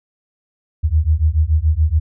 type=beating tone pair; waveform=sine; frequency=74.8 / 81.8 Hz; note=D2 / E2; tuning=+32 / -13 cents; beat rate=7 Hz; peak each=-15 dBFS; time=0.83-2 s; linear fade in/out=20 ms; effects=none